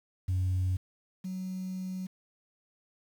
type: tone pair in turn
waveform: sine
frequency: 92.5 / 186.18 Hz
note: F#2 / F#3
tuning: 0 / +11 cents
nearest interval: octave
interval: 1211 cents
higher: second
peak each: -24 / -33 dBFS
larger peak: first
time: 0.28-0.77 / 1.24-2.07 s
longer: second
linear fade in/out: 10 ms
effects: tanh soft clip ceiling -24 dBFS + 9-bit